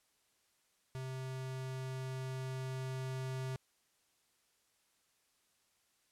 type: tone with level ramp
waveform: square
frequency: 130.81 Hz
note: C3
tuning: in tune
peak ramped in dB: -41 to -38 dBFS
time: 0.95-3.56 s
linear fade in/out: 0 ms
effects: white hiss -75 dBFS RMS until 6.11 s + low-pass 11000 Hz 12 dB/octave